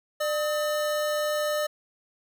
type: tone pair together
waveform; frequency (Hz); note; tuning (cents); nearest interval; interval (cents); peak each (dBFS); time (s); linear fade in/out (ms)
square; 599.4 / 1270; D5 / D#6; +35 / +35; octave + minor second; 1300; -26 / -34; 0.2-1.67; 10
effects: none